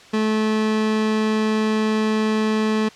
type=tone; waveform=30% pulse; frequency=216.9 Hz; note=A3; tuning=25 cents flat; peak=-15 dBFS; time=0.13-2.89 s; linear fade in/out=10 ms; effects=white hiss -45 dBFS RMS until 2.95 s + low-pass 5000 Hz 12 dB/octave

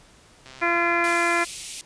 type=click train; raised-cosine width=0.2 ms; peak=-26 dBFS; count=90; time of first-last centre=0.46-1.139 s; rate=131 Hz
type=harmonic tone; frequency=342.4 Hz; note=F4; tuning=34 cents flat; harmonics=1 / 2 / 3 / 4 / 5 / 6 / 7; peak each=-27 / -27 / -27 / -27 / -27 / -27 / -27 dBFS; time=0.61-1.45 s; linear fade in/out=20 ms
type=high-pass noise; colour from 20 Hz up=white; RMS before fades=-33 dBFS; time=1.04-1.81 s; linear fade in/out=0 ms; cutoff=2200 Hz; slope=48 dB/octave
effects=pink hiss -53 dBFS RMS until 1.85 s + resampled to 22050 Hz

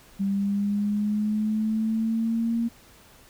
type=linear sweep; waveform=sine; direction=up; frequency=196 to 233.1 Hz; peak=-22 dBFS; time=0.19-2.69 s; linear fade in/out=20 ms; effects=pink hiss -53 dBFS RMS until 3.29 s

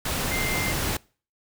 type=tone in noise; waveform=sine; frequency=2093 Hz; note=C7; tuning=in tune; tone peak=-28 dBFS; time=0.31-0.72 s; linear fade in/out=5 ms; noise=pink; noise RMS=-27 dBFS; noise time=0.05-0.97 s; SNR=-4 dB; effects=noise-tail reverb RT60 0.4 s tail -24 dB re dry

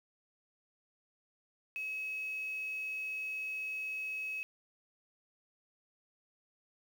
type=tone with quantisation; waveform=sine; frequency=2566 Hz; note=E7; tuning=47 cents flat; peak=-36 dBFS; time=1.76-4.43 s; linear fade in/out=0 ms; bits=9; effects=none

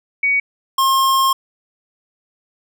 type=tone pair in turn; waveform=sine / square; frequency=2250 / 1069.9 Hz; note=C#7 / C6; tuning=+25 / +38 cents; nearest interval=octave + minor second; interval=1287 cents; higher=first; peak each=-13 dBFS; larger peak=neither; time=0.23-0.4 / 0.78-1.33 s; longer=second; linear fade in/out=5 ms; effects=none

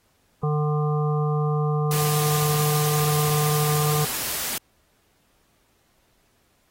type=harmonic tone; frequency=150 Hz; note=D3; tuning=37 cents sharp; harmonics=1 / 3 / 5 / 7 / 8; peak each=-21 / -28 / -33 / -35 / -34 dBFS; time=0.43-4.05 s; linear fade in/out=5 ms
type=noise; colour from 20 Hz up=white; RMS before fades=-28 dBFS; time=1.91-4.58 s; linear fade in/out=2 ms
effects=pink hiss -65 dBFS RMS until 6.7 s + AAC 48 kbps

